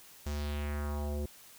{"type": "tone with low-pass filter sweep", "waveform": "square", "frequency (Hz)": 73.42, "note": "D2", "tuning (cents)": 0, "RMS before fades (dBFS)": -35, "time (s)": [0.26, 1.26], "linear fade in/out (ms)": 5, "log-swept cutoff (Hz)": [7500, 420], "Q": 2.1, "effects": ["white hiss -55 dBFS RMS until 1.58 s"]}